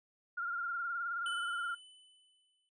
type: tone with vibrato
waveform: sine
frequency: 1396.9 Hz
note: F6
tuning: in tune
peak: -34 dBFS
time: 0.37-1.75 s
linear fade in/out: 10 ms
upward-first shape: triangle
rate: 19 Hz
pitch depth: 59 cents each way
type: tone with exponential decay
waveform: square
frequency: 3008 Hz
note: F#7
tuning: 28 cents sharp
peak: -38 dBFS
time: 1.26-2.69 s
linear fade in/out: 1 ms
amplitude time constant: 310 ms
effects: noise-tail reverb RT60 0.1 s tail -19 dB re dry + resampled to 24000 Hz